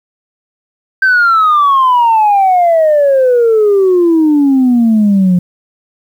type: exponential sweep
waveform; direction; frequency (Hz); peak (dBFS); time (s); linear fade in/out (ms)
sine; down; 1568 to 175.2; -4; 1.02-5.39; 5
effects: tanh soft clip ceiling -3 dBFS + 7-bit